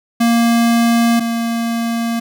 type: tone pair in turn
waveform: square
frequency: 233.1 / 231.6 Hz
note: A#3 / A#3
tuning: 0 / -11 cents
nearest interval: unison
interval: 11 cents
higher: first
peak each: -11 / -17 dBFS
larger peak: first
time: 0.2-1.2 / 1.2-2.2 s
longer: neither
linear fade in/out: 10 ms
effects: none